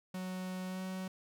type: tone with pitch glide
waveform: 45% pulse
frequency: 185 to 187.15 Hz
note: F#3 to F#3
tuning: 0 to +20 cents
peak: -38 dBFS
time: 0.14-1.08 s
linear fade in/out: 5 ms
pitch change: +20 cents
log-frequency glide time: 0.67-0.81 s
effects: none